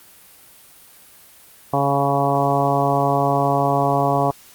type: harmonic tone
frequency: 140 Hz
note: C#3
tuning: 18 cents sharp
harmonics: 1 / 2 / 3 / 4 / 5 / 6 / 7 / 8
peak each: -23 / -25 / -25 / -24 / -20 / -25 / -25 / -26 dBFS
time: 1.73-4.31 s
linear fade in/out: 5 ms
effects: white hiss -47 dBFS RMS until 4.54 s + Opus 32 kbps